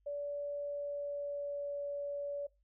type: tone with pitch glide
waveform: sine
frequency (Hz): 576 to 571.7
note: D5 to D5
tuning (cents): -34 to -47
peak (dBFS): -36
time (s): 0.06-2.47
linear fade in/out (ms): 10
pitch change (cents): -13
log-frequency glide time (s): 0.59-1.78
effects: noise-tail reverb RT60 0.2 s tail -20 dB re dry + added 50 Hz sine -70 dBFS peak until 2.63 s